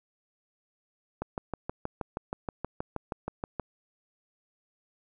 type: click train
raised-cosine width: 1 ms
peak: -18 dBFS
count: 16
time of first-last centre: 1.22-3.597 s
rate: 6.31 Hz
effects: none